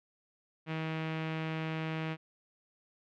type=tone with low-pass filter; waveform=sawtooth; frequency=159.4 Hz; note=D#3; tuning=42 cents sharp; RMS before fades=-36 dBFS; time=0.66-2.17 s; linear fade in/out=50 ms; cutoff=2600 Hz; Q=2.2; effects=none